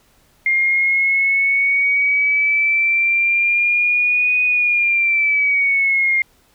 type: linear two-way sweep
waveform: sine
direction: up then down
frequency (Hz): 2117 to 2486 to 2117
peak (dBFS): -13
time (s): 0.46-6.22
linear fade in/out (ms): 2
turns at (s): 4.44
effects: pink hiss -56 dBFS RMS until 6.54 s